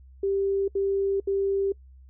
sine tone bursts, 393.1 Hz, G4, 5 cents sharp, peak -22 dBFS, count 3, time 0.23-1.722 s, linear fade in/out 5 ms, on 450 ms, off 71 ms, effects noise-tail reverb RT60 0.1 s tail -24 dB re dry + added 65 Hz sine -47 dBFS peak until 2.09 s

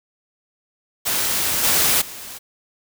white noise with level steps, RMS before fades -21 / -17 / -35 dBFS, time 1.05-2.39 s, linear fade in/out 20 ms, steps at 1.63 / 2.01 s, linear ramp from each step 10 ms, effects none

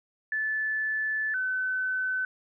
sine tone pair in turn, 1742 / 1515.8 Hz, A6 / F#6, -18 / +41 cents, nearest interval major second, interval 241 cents, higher first, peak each -26 dBFS, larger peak neither, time 0.32-1.34 / 1.34-2.25 s, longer first, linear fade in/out 2 ms, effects none

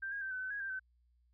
sine tone with pitch steps, 1574 / 1633 / 1557 / 1512 / 1521 / 1653 / 1579 / 1527 Hz, G6 / G#6 / G6 / F#6 / F#6 / G#6 / G6 / G6, +7 / -30 / -12 / +37 / +47 / -9 / +12 / -46 cents, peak -37 dBFS, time 0.02-0.796 s, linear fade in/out 10 ms, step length 97 ms, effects added 60 Hz sine -68 dBFS peak until 1.33 s

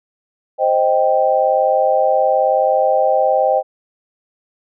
sine chord, C minor, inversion none, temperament equal, 523.3 / 622.3 / 784 Hz, C5 / Eb5 / G5, 0 / 0 / 0 cents, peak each -16 dBFS, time 0.58-3.63 s, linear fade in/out 50 ms, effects none

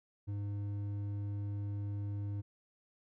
sine tone with hard clipping, 101.6 Hz, G#2, 38 cents flat, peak -37 dBFS, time 0.27-2.42 s, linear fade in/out 20 ms, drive 6 dB, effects none

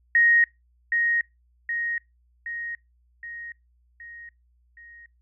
sine tone with echo, 1872 Hz, A#6, 7 cents sharp, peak -15 dBFS, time 0.15-0.44 s, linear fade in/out 2 ms, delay 770 ms, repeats 6, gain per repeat -5 dB, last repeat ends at 5.06 s, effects noise-tail reverb RT60 0.2 s tail -24 dB re dry + added 60 Hz sine -60 dBFS peak until 5.21 s

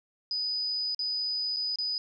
sine tone with dropouts, 4978 Hz, D#8, in tune, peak -28 dBFS, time 0.31-1.98 s, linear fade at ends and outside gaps 1 ms, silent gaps 0.947-0.992 / 1.563-1.568 / 1.758-1.786 s, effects none

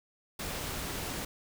pink noise, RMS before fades -37 dBFS, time 0.39-1.25 s, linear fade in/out 5 ms, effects none

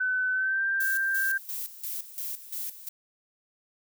sine tone with pitch glide, 1511 to 1578.8 Hz, F#6 to G6, +36 to +12 cents, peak -24 dBFS, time 0-1.38 s, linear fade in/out 10 ms, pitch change +76 cents, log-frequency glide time 0.32-0.64 s
violet noise with tremolo, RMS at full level -34 dBFS, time 0.8-2.89 s, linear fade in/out 5 ms, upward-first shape square, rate 2.9 Hz, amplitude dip 75%
effects none

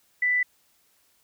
sine tone, 1985 Hz, B6, 8 cents sharp, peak -20 dBFS, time 0.22-0.43 s, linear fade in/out 5 ms, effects white hiss -65 dBFS RMS until 1.23 s

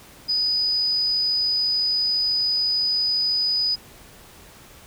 sine tone, 4973 Hz, D#8, 2 cents flat, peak -19 dBFS, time 0.28-3.76 s, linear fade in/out 20 ms, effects pink hiss -47 dBFS RMS until 4.86 s

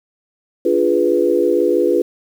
sine chord, D diminished seventh, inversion none, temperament equal, 293.7 / 349.2 / 415.3 / 493.9 Hz, D4 / F4 / Ab4 / Cb5, 0 / 0 / 0 / 0 cents, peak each -21 / -16 / -18 / -17 dBFS, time 0.65-2.02 s, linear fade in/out 5 ms, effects 7-bit

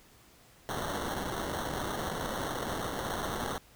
white noise with sample-and-hold, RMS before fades -35 dBFS, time 0.69-3.58 s, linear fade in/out 0 ms, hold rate 2450 Hz, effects pink hiss -59 dBFS RMS until 3.75 s

